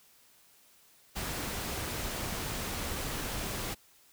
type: noise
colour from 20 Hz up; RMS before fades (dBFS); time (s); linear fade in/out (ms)
pink; -36; 1.15-3.75; 20
effects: white hiss -62 dBFS RMS until 4.12 s